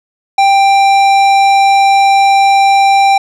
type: tone with tanh clipping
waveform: sine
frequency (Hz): 788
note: G5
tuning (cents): +9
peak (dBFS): -7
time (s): 0.38-3.18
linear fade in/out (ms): 5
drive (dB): 15
effects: none

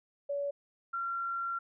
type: tone pair in turn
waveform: sine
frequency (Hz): 568 / 1371.4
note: C#5 / F6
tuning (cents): +42 / -32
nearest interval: octave + minor third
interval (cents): 1526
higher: second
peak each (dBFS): -31 / -32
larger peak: first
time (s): 0.29-0.51 / 0.93-1.59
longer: second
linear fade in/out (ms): 10
effects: none

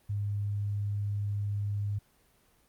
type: tone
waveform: sine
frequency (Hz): 102.2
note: G#2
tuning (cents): -27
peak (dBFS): -29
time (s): 0.09-1.99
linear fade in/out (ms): 10
effects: pink hiss -66 dBFS RMS until 2.68 s + Opus 32 kbps

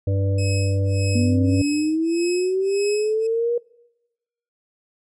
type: harmonic tone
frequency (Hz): 98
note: G2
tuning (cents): 0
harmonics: 1 / 3 / 5 / 6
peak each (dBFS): -18 / -31 / -29 / -33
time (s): 0.07-1.62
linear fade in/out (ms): 5
type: tone with tremolo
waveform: 15% pulse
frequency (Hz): 2561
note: D#7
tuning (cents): +49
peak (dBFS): -21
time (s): 0.38-3.27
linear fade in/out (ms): 5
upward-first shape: sine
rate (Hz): 1.7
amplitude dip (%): 100
type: linear sweep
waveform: sine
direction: up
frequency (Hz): 237.4 to 480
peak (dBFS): -18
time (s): 1.15-3.58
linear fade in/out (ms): 5
effects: noise-tail reverb RT60 1.0 s tail -25 dB re dry + resampled to 24000 Hz

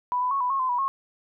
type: tone with pitch steps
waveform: sine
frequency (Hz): 989 / 999 / 1102 / 992 / 1088 / 1028 / 977 / 1087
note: B5 / B5 / C#6 / B5 / C#6 / C6 / B5 / C#6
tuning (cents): +2 / +20 / -11 / +7 / -33 / -31 / -19 / -34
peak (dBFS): -22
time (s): 0.12-0.88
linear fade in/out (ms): 0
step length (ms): 95
effects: none

